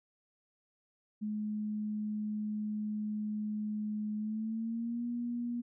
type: tone with pitch glide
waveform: sine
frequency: 211.9 to 239.2 Hz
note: G#3 to A#3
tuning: +35 to +45 cents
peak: -33 dBFS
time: 1.21-5.62 s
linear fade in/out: 20 ms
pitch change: +210 cents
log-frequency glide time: 4.17-5.05 s
effects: none